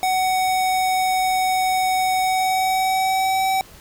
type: tone with pitch glide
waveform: square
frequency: 748 to 764.6 Hz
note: F#5 to G5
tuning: +19 to -43 cents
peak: -18 dBFS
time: 0.03-3.61 s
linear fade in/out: 0 ms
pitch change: +38 cents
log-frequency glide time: 2.18-3.45 s
effects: pink hiss -45 dBFS RMS until 3.8 s